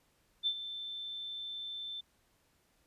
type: tone with ADSR envelope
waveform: sine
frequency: 3544 Hz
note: A7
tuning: 12 cents sharp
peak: -27 dBFS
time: 0.43-2.01 s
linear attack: 37 ms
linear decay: 68 ms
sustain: -12 dB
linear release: 9 ms
effects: pink hiss -72 dBFS RMS until 2.86 s + resampled to 32000 Hz